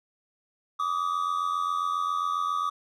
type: tone pair together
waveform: triangle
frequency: 1157.1 / 1244.5 Hz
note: D6 / D#6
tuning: -26 / 0 cents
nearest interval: minor second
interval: 126 cents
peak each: -26 / -27 dBFS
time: 0.79-2.7 s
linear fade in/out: 10 ms
effects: none